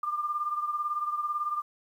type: beating tone pair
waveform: sine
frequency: 1194 / 1212 Hz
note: D6 / D#6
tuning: +28 / -46 cents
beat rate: 18 Hz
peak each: -29 / -35 dBFS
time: 0.03-1.62 s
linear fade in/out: 5 ms
effects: 10-bit